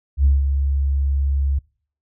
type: tone with ADSR envelope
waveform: sine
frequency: 69.3 Hz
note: C#2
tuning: in tune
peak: -9 dBFS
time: 0.17-1.59 s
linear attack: 78 ms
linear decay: 170 ms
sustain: -7 dB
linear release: 8 ms
effects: noise-tail reverb RT60 0.5 s tail -26 dB re dry + tanh soft clip ceiling -7 dBFS